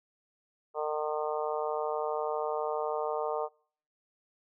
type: harmonic tone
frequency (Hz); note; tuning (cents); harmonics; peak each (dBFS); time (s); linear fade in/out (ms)
152.2; D#3; -38; 3 / 4 / 5 / 6 / 7 / 8; -33 / -35 / -37 / -39 / -40 / -41; 0.74-3.49; 50
effects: noise-tail reverb RT60 0.5 s tail -25 dB re dry